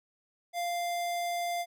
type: tone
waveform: square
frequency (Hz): 696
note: F5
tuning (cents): -6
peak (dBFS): -31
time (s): 0.53-1.66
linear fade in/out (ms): 50
effects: none